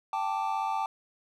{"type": "chord", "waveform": "triangle", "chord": "G suspended second", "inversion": "none", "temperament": "equal", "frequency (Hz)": [784, 880, 1174.7], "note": ["G5", "A5", "D6"], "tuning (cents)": [0, 0, 0], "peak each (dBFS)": [-30, -29, -33], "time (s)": [0.13, 0.86], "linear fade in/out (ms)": 2, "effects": []}